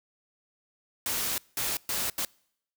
white noise bursts at uneven times, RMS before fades -30 dBFS, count 4, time 1.06-1.38 / 1.57-1.77 / 1.89-2.1 / 2.18-2.25 s, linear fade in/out 2 ms, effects noise-tail reverb RT60 0.7 s tail -26 dB re dry

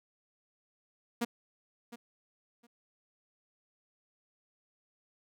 sawtooth tone with echo, 236.5 Hz, A#3, 25 cents sharp, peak -25 dBFS, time 1.21-1.25 s, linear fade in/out 10 ms, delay 710 ms, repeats 2, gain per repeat -15 dB, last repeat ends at 2.67 s, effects none

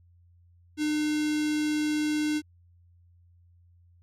square tone with notch filter, 302.6 Hz, D#4, 48 cents flat, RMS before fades -27 dBFS, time 0.77-2.42 s, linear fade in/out 50 ms, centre 820 Hz, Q 0.72, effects added 87 Hz sine -56 dBFS peak until 4.02 s + low-pass 9000 Hz 12 dB/octave

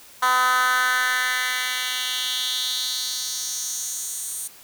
10% pulse tone with high-pass filter sweep, 252.9 Hz, B3, 41 cents sharp, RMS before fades -24 dBFS, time 0.22-4.48 s, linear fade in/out 10 ms, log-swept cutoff 1100 to 9000 Hz, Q 2.8, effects white hiss -47 dBFS RMS until 4.63 s

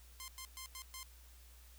5% pulse tone bursts at uneven times, 1048 Hz, C6, 2 cents sharp, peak -34 dBFS, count 5, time 0.2-0.28 / 0.38-0.45 / 0.57-0.66 / 0.75-0.82 / 0.94-1.03 s, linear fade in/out 0 ms, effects added 60 Hz sine -57 dBFS peak until 1.78 s + white hiss -64 dBFS RMS until 1.78 s

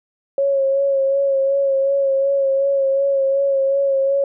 sine tone with vibrato, 548 Hz, C#5, 20 cents flat, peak -14 dBFS, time 0.38-4.24 s, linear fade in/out 2 ms, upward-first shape sine, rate 2.7 Hz, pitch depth 27 cents each way, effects none

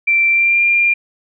sine tone with pitch glide, 2349 to 2394 Hz, D7 to D7, 0 to +33 cents, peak -10 dBFS, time 0.07-0.94 s, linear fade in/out 10 ms, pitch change +33 cents, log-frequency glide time 0.3-0.62 s, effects none

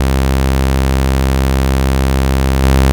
sawtooth tone with level steps, 66.5 Hz, C2, 29 cents sharp, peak -6 / -3 dBFS, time 0-2.92 s, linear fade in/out 0 ms, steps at 2.63 s, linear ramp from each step 10 ms, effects none

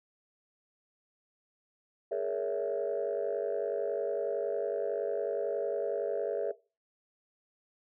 sine chord, A# half-diminished seventh, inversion third, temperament equal with one note detuned, 415.3 / 466.2 / 562.4 / 659.3 Hz, G#4 / A#4 / C#5 / E5, 0 / 0 / +25 / 0 cents, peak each -34 dBFS, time 2.11-6.52 s, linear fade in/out 10 ms, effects noise-tail reverb RT60 0.3 s tail -19 dB re dry + tanh soft clip ceiling -23 dBFS

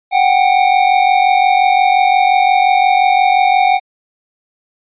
square tone pair together, 740 / 785.7 Hz, F#5 / G5, 0 / +4 cents, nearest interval minor second, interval 104 cents, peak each -12 dBFS, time 0.11-3.8 s, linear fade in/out 50 ms, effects resampled to 8000 Hz

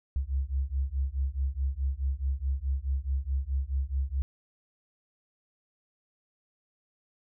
sine beating tone pair, 65.41 / 70.11 Hz, C2 / C#2, 0 / +20 cents, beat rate 4.7 Hz, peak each -30 dBFS, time 0.16-4.22 s, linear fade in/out 0 ms, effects none

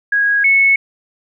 sine tone pair in turn, 1649 / 2201 Hz, G#6 / C#7, -13 / -13 cents, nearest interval perfect fourth, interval 500 cents, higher second, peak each -11 / -8 dBFS, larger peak second, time 0.12-0.44 / 0.44-0.76 s, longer neither, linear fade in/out 5 ms, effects none

